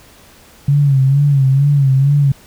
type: tone with vibrato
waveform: sine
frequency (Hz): 138.6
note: C#3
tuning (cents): 0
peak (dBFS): -8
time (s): 0.68-2.32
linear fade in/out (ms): 5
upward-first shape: sine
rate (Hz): 2.2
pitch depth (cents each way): 77
effects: pink hiss -44 dBFS RMS until 2.46 s